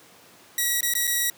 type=tone with dropouts; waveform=5% pulse; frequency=1922 Hz; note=B6; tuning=48 cents flat; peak=-11 dBFS; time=0.58-1.3 s; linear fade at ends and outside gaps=2 ms; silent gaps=0.808-0.829 / 0.938-0.951 / 1.071-1.075 s; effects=pink hiss -51 dBFS RMS until 1.37 s + high-pass 200 Hz 12 dB/octave